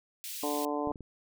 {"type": "high-pass noise", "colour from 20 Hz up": "white", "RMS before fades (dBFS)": -40, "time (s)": [0.24, 0.65], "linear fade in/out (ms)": 0, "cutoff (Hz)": 2300, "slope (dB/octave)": 24}
{"type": "harmonic tone", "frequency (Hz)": 146.83, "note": "D3", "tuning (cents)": 0, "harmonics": [2, 3, 4, 5, 6, 7], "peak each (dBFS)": [-34, -36, -37, -38, -39, -39], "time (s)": [0.43, 0.92], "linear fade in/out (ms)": 2}
{"type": "clicks", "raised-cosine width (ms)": 3, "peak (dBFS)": [-29, -34, -33, -31], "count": 4, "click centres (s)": [0.873, 0.907, 0.958, 1.007]}
{"effects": []}